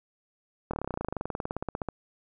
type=slowing click train; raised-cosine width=1 ms; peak=-17 dBFS; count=28; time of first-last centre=0.71-1.887 s; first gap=25 ms; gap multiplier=1.04; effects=none